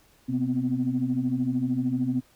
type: tone cluster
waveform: sine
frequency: 127.5 / 244.6 / 257.8 Hz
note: C3 / B3 / C4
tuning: -44 / -16 / -26 cents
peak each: -30 / -28 / -25 dBFS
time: 0.28-2.21 s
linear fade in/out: 20 ms
effects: tanh soft clip ceiling -15 dBFS + pink hiss -60 dBFS RMS until 2.35 s